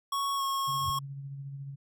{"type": "tone with pitch glide", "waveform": "square", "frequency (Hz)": [1108.7, 1090.9], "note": ["C#6", "C#6"], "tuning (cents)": [0, -28], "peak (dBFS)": -29, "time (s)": [0.12, 0.99], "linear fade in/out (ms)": 5, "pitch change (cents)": -28, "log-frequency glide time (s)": [0.36, 0.42]}
{"type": "tone with tremolo", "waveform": "sine", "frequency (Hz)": 138.59, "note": "C#3", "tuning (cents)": 0, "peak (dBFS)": -36, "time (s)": [0.67, 1.76], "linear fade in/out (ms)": 20, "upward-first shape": "sine", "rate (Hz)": 14, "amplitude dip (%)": 35}
{"type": "tone with exponential growth", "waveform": "sine", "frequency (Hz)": 92.8, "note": "F#2", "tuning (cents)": 6, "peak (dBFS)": -29, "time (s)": [0.78, 0.9], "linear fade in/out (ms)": 5, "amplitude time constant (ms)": 26}
{"effects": []}